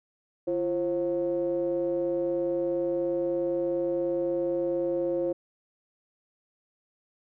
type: ring-modulated tone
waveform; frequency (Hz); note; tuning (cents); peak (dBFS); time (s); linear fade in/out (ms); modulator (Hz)
triangle; 95.3; G2; -48; -20; 0.47-5.33; 10; 438
effects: none